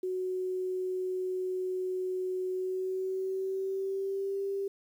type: tone with pitch glide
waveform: sine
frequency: 370 to 394.3 Hz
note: F#4 to G4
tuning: 0 to +10 cents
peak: -30 dBFS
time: 0.03-4.68 s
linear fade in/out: 5 ms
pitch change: +110 cents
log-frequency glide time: 2.49-4.42 s
effects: 10-bit